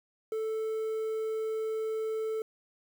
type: tone with quantisation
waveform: triangle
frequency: 440 Hz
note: A4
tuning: in tune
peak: -28 dBFS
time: 0.32-2.42 s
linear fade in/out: 2 ms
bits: 9
effects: none